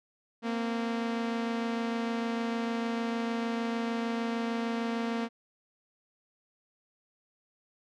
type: tone pair together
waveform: sawtooth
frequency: 230.6 / 257.2 Hz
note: A#3 / C4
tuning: -19 / -30 cents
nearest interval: major second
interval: 189 cents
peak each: -26 / -35 dBFS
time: 0.42-5.29 s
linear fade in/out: 50 ms
effects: low-pass 4000 Hz 12 dB/octave